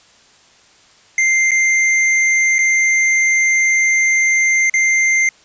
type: tone with dropouts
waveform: square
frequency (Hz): 2093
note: C7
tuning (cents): 0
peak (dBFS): -12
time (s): 1.18-5.29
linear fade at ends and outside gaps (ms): 2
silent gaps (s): 1.509-1.516 / 2.584-2.589 / 4.698-4.739
effects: white hiss -49 dBFS RMS until 5.44 s + resampled to 16000 Hz